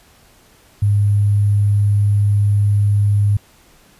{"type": "tone with sample-and-hold", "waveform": "sine", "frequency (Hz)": 102.4, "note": "G#2", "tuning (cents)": -24, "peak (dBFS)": -11, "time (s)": [0.82, 3.37], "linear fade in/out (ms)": 5, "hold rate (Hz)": 11025, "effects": ["pink hiss -50 dBFS RMS until 3.99 s", "resampled to 32000 Hz"]}